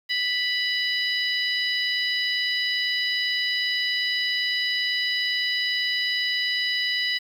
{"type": "harmonic tone", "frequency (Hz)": 987.8, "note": "B5", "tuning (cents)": 0, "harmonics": [2, 3, 4, 5], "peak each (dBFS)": [-26, -28, -29, -30], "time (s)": [0.09, 7.19], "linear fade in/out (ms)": 20, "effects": ["8-bit"]}